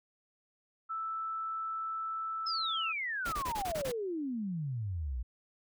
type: tone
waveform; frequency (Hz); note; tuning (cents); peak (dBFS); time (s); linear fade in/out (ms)
sine; 1318.5; E6; 0; -34; 0.89-2.93; 20
type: exponential sweep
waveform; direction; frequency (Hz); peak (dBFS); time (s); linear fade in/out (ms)
sine; down; 5274 to 56; -33; 2.46-5.23; 10
type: noise bursts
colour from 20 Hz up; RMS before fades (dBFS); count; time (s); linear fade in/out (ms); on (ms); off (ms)
pink; -40; 7; 3.25-3.921; 10; 77; 22
effects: none